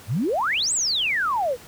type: exponential two-way sweep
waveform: sine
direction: up then down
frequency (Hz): 91.2 to 8300 to 458.5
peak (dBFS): -20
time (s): 0.07-1.57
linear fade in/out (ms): 50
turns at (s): 0.73
effects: pink hiss -45 dBFS RMS until 1.67 s + high-pass 60 Hz 12 dB/octave